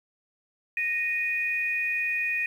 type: tone pair together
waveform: sine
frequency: 1862 / 2471 Hz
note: A#6 / D#7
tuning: -2 / -13 cents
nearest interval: perfect fourth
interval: 489 cents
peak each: -30 / -26 dBFS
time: 0.77-2.46 s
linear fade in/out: 2 ms
effects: 9-bit